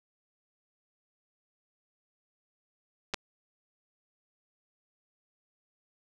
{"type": "clicks", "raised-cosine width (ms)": 0.2, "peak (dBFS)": -14, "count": 2, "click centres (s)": [3.138, 3.143], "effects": []}